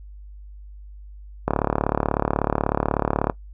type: click train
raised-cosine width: 1 ms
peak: -5 dBFS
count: 67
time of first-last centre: 1.48-3.298 s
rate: 36.3 Hz
effects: noise-tail reverb RT60 0.1 s tail -19 dB re dry + added 50 Hz sine -38 dBFS peak until 3.53 s